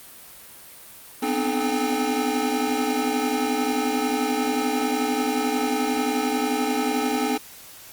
square tone cluster, 248.6 / 259.9 / 302 / 431.5 / 805 Hz, B3 / C4 / D4 / A4 / G5, +12 / -11 / +48 / -34 / +46 cents, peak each -29 dBFS, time 1.22-7.38 s, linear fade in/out 10 ms, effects white hiss -44 dBFS RMS until 7.92 s + Opus 32 kbps

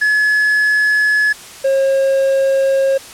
triangle tone pair in turn, 1705 / 540.5 Hz, G#6 / C#5, +45 / -44 cents, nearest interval octave + minor sixth, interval 1989 cents, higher first, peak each -9 dBFS, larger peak neither, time 0.01-1.33 / 1.64-2.98 s, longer second, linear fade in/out 10 ms, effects white hiss -35 dBFS RMS until 3.13 s + low-pass 10000 Hz 12 dB/octave

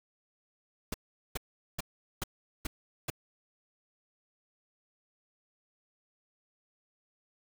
pink noise bursts, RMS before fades -34 dBFS, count 6, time 0.92-3.102 s, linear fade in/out 5 ms, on 22 ms, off 410 ms, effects none

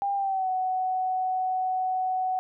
sine tone with pitch glide, 799 to 745.5 Hz, G5 to F#5, +33 to +13 cents, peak -24 dBFS, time 0.02-2.39 s, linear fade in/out 0 ms, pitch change -120 cents, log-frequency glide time 0.15-0.49 s, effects none

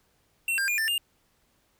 square tone with pitch steps, 2715 / 1598 / 2420 / 1780 / 2812 Hz, F7 / G6 / D#7 / A6 / F7, -50 / +33 / -49 / +20 / +11 cents, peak -25 dBFS, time 0.48-0.98 s, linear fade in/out 2 ms, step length 100 ms, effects pink hiss -68 dBFS RMS until 1.79 s

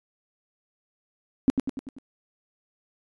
sine tone with echo, 265.7 Hz, C4, 27 cents sharp, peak -14 dBFS, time 1.48-1.5 s, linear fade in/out 0 ms, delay 97 ms, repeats 5, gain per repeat -5 dB, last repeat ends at 1.985 s, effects resampled to 22050 Hz

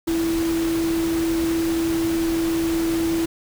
sine tone in noise, 330 Hz, E4, 2 cents sharp, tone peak -19 dBFS, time 0.07-3.26 s, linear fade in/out 10 ms, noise pink, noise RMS -31 dBFS, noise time 0.07-3.26 s, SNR +9 dB, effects none

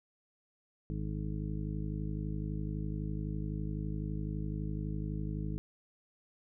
harmonic tone with a mistuned harmonic, 51.91 Hz, G#1, in tune, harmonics 1 / 2 / 3 / 4 / 5 / 6 / 8, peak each -38 / -42 / -38 / -43 / -52 / -44 / -51 dBFS, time 0.9-5.58 s, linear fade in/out 0 ms, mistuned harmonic 8, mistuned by +55 cents, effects none

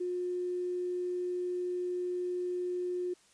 triangle tone with tanh clipping, 358.7 Hz, F4, 46 cents sharp, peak -31 dBFS, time 0-3.14 s, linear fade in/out 10 ms, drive 3 dB, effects white hiss -64 dBFS RMS until 3.33 s + resampled to 22050 Hz

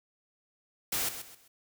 white noise with echo, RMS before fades -31 dBFS, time 0.92-1.09 s, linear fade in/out 5 ms, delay 130 ms, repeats 3, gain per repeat -10 dB, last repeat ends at 1.48 s, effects none

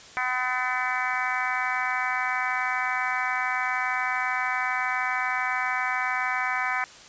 harmonic tone, 252.8 Hz, B3, 41 cents sharp, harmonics 3 / 4 / 5 / 6 / 7 / 8 / 9, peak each -32 / -32 / -32 / -32 / -32 / -32 / -32 dBFS, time 0.17-6.84 s, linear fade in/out 0 ms, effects white hiss -47 dBFS RMS until 7.08 s + resampled to 16000 Hz

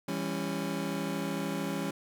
30% pulse chord, C# diminished, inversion first, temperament just, 166.31 / 199.57 / 277.2 Hz, E3 / G3 / C#4, +16 / +31 / 0 cents, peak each -34 / -33 / -33 dBFS, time 0.08-1.91 s, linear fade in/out 5 ms, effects none

